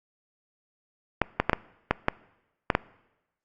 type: clicks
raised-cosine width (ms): 0.5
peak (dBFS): -5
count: 8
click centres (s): 1.217 / 1.4 / 1.496 / 1.532 / 1.91 / 2.084 / 2.702 / 2.751
effects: noise-tail reverb RT60 1.0 s tail -22 dB re dry + Opus 48 kbps